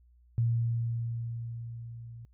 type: tone with level ramp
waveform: sine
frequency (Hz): 116.54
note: A#2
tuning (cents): 0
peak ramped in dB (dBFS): -23 to -43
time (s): 0.38-2.25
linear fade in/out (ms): 0
effects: added 60 Hz sine -58 dBFS peak until 2.33 s